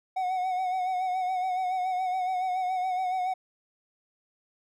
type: tone with vibrato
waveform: triangle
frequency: 740 Hz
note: F#5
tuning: in tune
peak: -24 dBFS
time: 0.16-3.34 s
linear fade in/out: 10 ms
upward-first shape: sine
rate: 7.1 Hz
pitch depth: 42 cents each way
effects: none